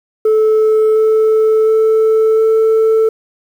sine tone with pitch steps, 435.2 / 437.7 / 440.3 / 442.8 Hz, A4 / A4 / A4 / A4, -19 / -9 / +1 / +11 cents, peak -5 dBFS, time 0.25-3.09 s, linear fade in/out 5 ms, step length 710 ms, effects tanh soft clip ceiling -7 dBFS + 7-bit

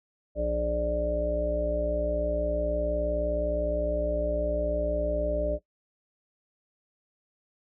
harmonic tone, 59.6 Hz, A#1, 39 cents sharp, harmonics 1 / 3 / 5 / 7 / 9 / 10, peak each -31 / -39 / -36 / -38 / -39 / -27 dBFS, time 0.35-5.59 s, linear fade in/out 50 ms, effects noise-tail reverb RT60 0.1 s tail -17 dB re dry

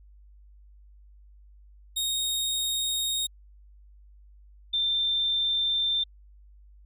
sawtooth / sine tone pair in turn, 3729 / 3576 Hz, A#7 / A7, 0 / +27 cents, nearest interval minor second, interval 73 cents, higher first, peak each -23 dBFS, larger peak neither, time 1.96-3.27 / 4.73-6.04 s, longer neither, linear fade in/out 10 ms, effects added 50 Hz sine -50 dBFS peak until 6.85 s

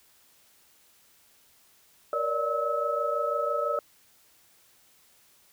sine tone cluster, 470.5 / 573 / 599 / 1295 Hz, A#4 / D5 / D5 / E6, +16 / -43 / +34 / -31 cents, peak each -33 / -31 / -31 / -29 dBFS, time 2.13-3.79 s, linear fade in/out 2 ms, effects white hiss -61 dBFS RMS until 5.52 s

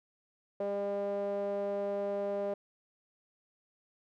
sawtooth tone with band-pass filter, 201.1 Hz, G3, 44 cents sharp, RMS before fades -34 dBFS, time 0.6-2.54 s, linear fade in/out 5 ms, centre 540 Hz, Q 9.2, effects none

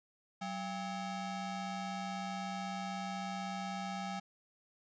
35% pulse ring-modulated tone, 493.9 Hz, B4, in tune, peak -33 dBFS, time 0.41-4.2 s, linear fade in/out 10 ms, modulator 305 Hz, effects resampled to 16000 Hz + 12-bit

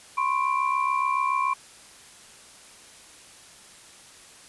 sine tone cluster, 1019 / 1086 / 2363 Hz, C6 / C#6 / D7, -46 / -36 / +10 cents, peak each -26 / -24 / -32 dBFS, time 0.17-1.54 s, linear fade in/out 10 ms, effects white hiss -49 dBFS RMS until 4.48 s + resampled to 24000 Hz

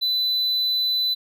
triangle tone, 4000 Hz, B7, 21 cents sharp, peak -18 dBFS, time 0.01-1.15 s, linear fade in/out 20 ms, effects none

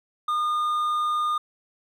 triangle tone with hard clipping, 1218 Hz, D#6, 37 cents flat, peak -23 dBFS, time 0.28-1.38 s, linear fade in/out 5 ms, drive 7 dB, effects none

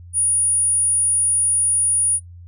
sine tone, 9650 Hz, D9, 46 cents sharp, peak -15 dBFS, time 0.13-2.2 s, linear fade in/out 50 ms, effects noise-tail reverb RT60 0.1 s tail -24 dB re dry + added 87 Hz sine -37 dBFS peak until 2.47 s

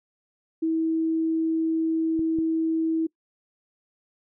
sine tone, 323.3 Hz, E4, 34 cents flat, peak -21 dBFS, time 0.62-3.07 s, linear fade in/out 10 ms
clicks, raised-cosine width 3 ms, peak -24 dBFS, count 2, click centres 2.193 / 2.387 s
effects noise-tail reverb RT60 0.1 s tail -24 dB re dry

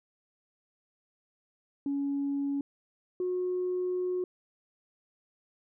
sine tone pair in turn, 280.6 / 363.5 Hz, C#4 / F#4, +21 / -31 cents, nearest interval major third, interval 448 cents, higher second, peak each -27 dBFS, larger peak neither, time 1.86-2.61 / 3.2-4.24 s, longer second, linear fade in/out 2 ms, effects tanh soft clip ceiling -24 dBFS

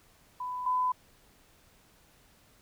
sine tone pair in turn, 998 / 1005.5 Hz, B5 / B5, +18 / +31 cents, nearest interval unison, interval 13 cents, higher second, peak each -33 / -25 dBFS, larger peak second, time 0.4-0.66 / 0.66-0.92 s, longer neither, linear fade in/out 5 ms, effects pink hiss -62 dBFS RMS until 2.61 s

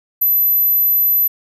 sine tone, 12030 Hz, F#9, 28 cents sharp, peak -11 dBFS, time 0.21-1.28 s, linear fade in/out 10 ms, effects none

